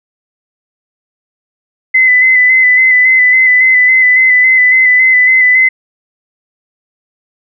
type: tone with vibrato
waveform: sine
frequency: 2023 Hz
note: B6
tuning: 41 cents sharp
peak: -4 dBFS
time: 1.94-5.69 s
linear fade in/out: 10 ms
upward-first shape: square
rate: 3.6 Hz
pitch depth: 22 cents each way
effects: none